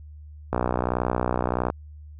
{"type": "click train", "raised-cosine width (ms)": 1, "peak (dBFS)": -9, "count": 73, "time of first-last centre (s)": [0.53, 1.701], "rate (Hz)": 61.5, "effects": ["added 75 Hz sine -40 dBFS peak until 2.19 s"]}